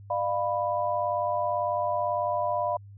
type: chord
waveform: sine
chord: B diminished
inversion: first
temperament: equal with one note detuned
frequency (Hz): 600.4 / 698.5 / 987.8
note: D5 / F5 / B5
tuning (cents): +38 / 0 / 0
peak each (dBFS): -29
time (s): 0.1-2.77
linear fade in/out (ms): 5
effects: added 100 Hz sine -44 dBFS peak until 2.97 s